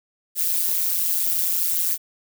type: noise with amplitude modulation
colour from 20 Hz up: violet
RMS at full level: -18 dBFS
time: 0.35-1.98 s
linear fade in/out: 50 ms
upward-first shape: sine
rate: 173 Hz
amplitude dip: 95%
effects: none